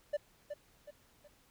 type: tone with echo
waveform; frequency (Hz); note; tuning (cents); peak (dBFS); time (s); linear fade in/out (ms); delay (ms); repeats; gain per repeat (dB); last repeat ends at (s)
triangle; 587.3; D5; 0; -28; 0.13-0.17; 10; 370; 3; -8; 1.28
effects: pink hiss -67 dBFS RMS until 1.5 s